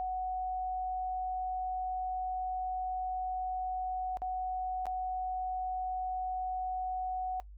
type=tone with dropouts; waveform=sine; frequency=742 Hz; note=F#5; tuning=5 cents sharp; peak=-32 dBFS; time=0-7.4 s; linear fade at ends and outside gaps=0 ms; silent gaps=4.171-4.219 / 4.856-4.867 s; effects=noise-tail reverb RT60 0.1 s tail -19 dB re dry + added 50 Hz sine -47 dBFS peak until 7.57 s